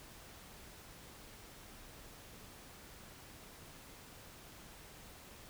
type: silence
effects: pink hiss -55 dBFS RMS until 5.49 s